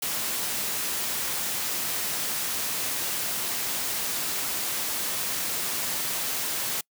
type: noise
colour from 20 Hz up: white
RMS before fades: -29 dBFS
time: 0.02-6.81 s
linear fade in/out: 5 ms
effects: noise-tail reverb RT60 0.1 s tail -26 dB re dry + high-pass 100 Hz 12 dB/octave